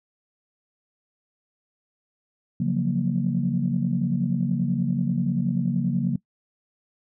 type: chord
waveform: sine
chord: Gb major seventh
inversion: second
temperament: equal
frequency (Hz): 138.59 / 174.61 / 185 / 233.1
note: Db3 / F3 / Gb3 / Bb3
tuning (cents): 0 / 0 / 0 / 0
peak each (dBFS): -26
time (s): 2.6-6.16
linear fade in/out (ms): 5
effects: noise-tail reverb RT60 0.1 s tail -22 dB re dry + tanh soft clip ceiling -11 dBFS